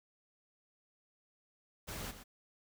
pink noise with echo, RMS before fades -43 dBFS, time 1.87-2.12 s, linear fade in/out 20 ms, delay 120 ms, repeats 1, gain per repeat -10 dB, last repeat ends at 2.24 s, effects none

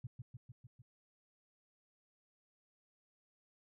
sine tone with echo, 122.8 Hz, B2, 9 cents flat, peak -40 dBFS, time 0.04-0.07 s, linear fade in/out 5 ms, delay 150 ms, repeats 5, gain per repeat -3 dB, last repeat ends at 0.82 s, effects none

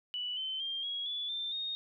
sine tone with pitch steps, 2960 / 3073 / 3191 / 3313 / 3440 / 3571 / 3708 Hz, F#7 / G7 / G7 / G#7 / A7 / A7 / A#7, 0 / -35 / +30 / -5 / -40 / +25 / -10 cents, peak -34 dBFS, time 0.14-1.75 s, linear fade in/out 0 ms, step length 230 ms, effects none

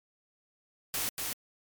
white noise with echo, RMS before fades -32 dBFS, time 0.94-1.09 s, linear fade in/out 0 ms, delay 240 ms, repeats 1, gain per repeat -3 dB, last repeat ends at 1.33 s, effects MP3 96 kbps

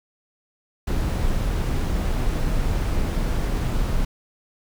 brown noise, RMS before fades -22 dBFS, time 0.87-4.05 s, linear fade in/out 5 ms, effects none

